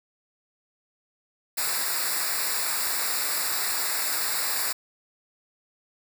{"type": "noise with comb filter", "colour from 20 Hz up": "white", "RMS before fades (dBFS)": -27, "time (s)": [1.57, 4.73], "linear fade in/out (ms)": 10, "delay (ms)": 0.32, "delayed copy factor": -0.9, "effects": []}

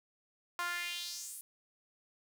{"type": "tone with high-pass filter sweep", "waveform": "sawtooth", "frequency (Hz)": 349.2, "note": "F4", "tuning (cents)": 0, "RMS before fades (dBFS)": -40, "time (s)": [0.59, 1.41], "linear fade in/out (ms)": 0, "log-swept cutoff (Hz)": [1100, 11000], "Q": 2.9, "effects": []}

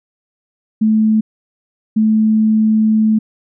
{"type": "tone bursts at uneven times", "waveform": "sine", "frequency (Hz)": 217.7, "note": "A3", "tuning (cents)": -18, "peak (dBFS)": -9, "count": 2, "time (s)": [[0.81, 1.21], [1.96, 3.19]], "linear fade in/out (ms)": 10, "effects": []}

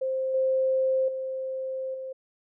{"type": "tone with level steps", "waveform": "sine", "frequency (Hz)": 525, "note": "C5", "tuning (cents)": 6, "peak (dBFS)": [-25, -21, -29, -33], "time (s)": [0.01, 2.13], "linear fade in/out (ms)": 10, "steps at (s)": [0.34, 1.08, 1.94], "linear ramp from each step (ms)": 5, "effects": []}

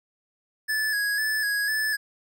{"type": "tone with vibrato", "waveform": "square", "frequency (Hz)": 1700, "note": "G#6", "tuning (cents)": 40, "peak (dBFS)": -24, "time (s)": [0.68, 1.97], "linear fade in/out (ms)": 20, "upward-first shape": "square", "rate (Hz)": 2, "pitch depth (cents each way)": 40, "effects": []}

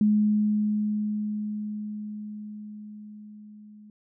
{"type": "tone with level ramp", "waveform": "sine", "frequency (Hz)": 210.7, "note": "G#3", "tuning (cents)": 25, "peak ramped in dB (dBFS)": [-17, -46], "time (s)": [0.01, 3.9], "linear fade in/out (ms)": 2, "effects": []}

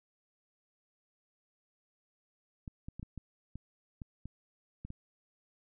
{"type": "clicks", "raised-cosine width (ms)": 5, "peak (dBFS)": -30, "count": 10, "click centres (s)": [2.678, 2.885, 2.996, 3.029, 3.177, 3.556, 4.018, 4.256, 4.85, 4.904], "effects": []}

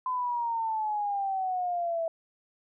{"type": "exponential sweep", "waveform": "sine", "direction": "down", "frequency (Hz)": [1023, 653], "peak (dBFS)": -27, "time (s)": [0.06, 2.08], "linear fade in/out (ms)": 2, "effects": []}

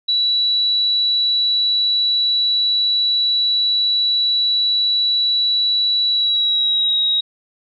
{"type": "tone with pitch glide", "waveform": "sine", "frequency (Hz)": [3933, 3808], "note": ["B7", "A#7"], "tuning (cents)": [-8, 36], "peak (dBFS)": -14, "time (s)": [0.08, 7.21], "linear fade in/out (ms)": 10, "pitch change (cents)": -56, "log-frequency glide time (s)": [6.08, 6.98], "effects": []}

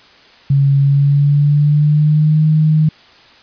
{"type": "tone with pitch glide", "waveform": "sine", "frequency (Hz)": [139.1, 155.24], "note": ["C#3", "D#3"], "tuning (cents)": [6, -4], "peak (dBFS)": -8, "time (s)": [0.5, 2.89], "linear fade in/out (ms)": 5, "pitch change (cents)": 190, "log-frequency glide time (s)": [0.79, 2.44], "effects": ["white hiss -44 dBFS RMS until 3.42 s", "resampled to 11025 Hz"]}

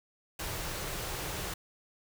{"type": "band-stop noise", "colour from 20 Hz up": "pink", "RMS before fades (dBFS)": -37, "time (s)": [0.39, 1.54], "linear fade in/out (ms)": 5, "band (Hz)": [200, 290], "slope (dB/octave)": 96, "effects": []}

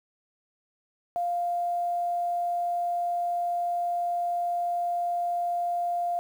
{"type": "tone with quantisation", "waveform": "sine", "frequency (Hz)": 698.5, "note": "F5", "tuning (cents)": 0, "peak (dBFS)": -25, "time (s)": [1.16, 6.19], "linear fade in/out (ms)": 0, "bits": 9, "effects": []}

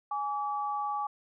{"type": "tone pair together", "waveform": "sine", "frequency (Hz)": [830.6, 1149.5], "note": ["G#5", "D6"], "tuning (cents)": [0, -37], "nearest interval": "tritone", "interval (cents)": 563, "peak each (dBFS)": [-32, -33], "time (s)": [0.11, 1.07], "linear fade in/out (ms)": 5, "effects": []}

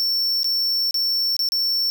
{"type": "tone with dropouts", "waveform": "square", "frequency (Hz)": 5430, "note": "F8", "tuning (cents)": -50, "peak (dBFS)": -19, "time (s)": [0, 1.9], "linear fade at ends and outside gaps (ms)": 0, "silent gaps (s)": [[0.432, 0.444], [0.909, 0.943], [1.366, 1.392], [1.488, 1.521]], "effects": []}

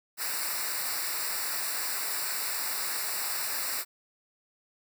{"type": "noise with comb filter", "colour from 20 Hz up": "white", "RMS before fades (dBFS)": -32, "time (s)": [0.17, 3.85], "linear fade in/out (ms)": 50, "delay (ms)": 0.31, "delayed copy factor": -0.95, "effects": []}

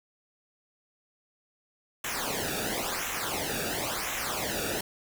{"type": "noise with flanger", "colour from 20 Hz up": "pink", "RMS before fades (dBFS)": -32, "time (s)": [2.04, 4.81], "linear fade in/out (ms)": 5, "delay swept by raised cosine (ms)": [0.21, 0.98], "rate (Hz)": 0.96, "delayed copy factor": -0.8, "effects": []}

